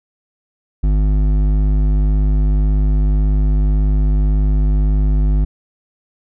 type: tone with hard clipping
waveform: triangle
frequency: 50.9 Hz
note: G#1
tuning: 34 cents flat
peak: -13 dBFS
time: 0.83-5.45 s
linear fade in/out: 10 ms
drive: 14 dB
effects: none